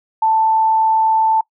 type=tone; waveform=sine; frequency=884 Hz; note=A5; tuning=8 cents sharp; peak=-11 dBFS; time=0.22-1.41 s; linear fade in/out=5 ms; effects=noise-tail reverb RT60 0.1 s tail -23 dB re dry